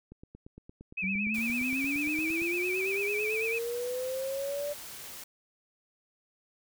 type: click train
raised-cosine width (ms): 3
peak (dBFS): -34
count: 21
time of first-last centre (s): 0.12-2.419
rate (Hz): 8.7
type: tone with vibrato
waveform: sine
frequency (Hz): 2443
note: D#7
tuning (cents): -32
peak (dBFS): -30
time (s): 0.97-3.59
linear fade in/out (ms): 10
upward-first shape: sine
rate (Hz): 9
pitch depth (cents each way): 110
type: linear sweep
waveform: sine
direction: up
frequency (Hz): 185 to 587.3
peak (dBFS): -31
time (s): 1.02-4.74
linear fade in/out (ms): 20
type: noise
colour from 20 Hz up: white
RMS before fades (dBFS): -44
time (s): 1.34-5.24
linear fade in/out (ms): 5
effects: none